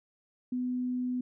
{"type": "tone", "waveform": "sine", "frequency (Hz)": 250, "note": "B3", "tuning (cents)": 21, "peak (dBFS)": -29, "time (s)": [0.52, 1.21], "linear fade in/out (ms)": 5, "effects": []}